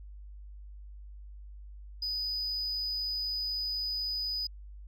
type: tone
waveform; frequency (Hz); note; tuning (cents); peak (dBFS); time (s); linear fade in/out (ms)
sine; 4978; D#8; 0; -29; 2.02-4.47; 5
effects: tanh soft clip ceiling -29 dBFS + added 50 Hz sine -44 dBFS peak until 4.87 s